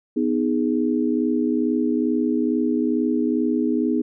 sine chord, G# minor, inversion first, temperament just, 249.2 / 311.5 / 415.3 Hz, B3 / D#4 / G#4, +16 / +2 / 0 cents, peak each -21 / -22 / -26 dBFS, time 0.16-4.02 s, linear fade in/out 10 ms, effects none

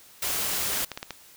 white noise, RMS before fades -28 dBFS, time 0.22-0.85 s, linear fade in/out 5 ms
clicks, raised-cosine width 0.2 ms, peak -16 dBFS, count 8, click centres 0.535 / 0.734 / 0.772 / 0.805 / 0.917 / 0.975 / 1.029 / 1.107 s
effects white hiss -52 dBFS RMS until 1.36 s

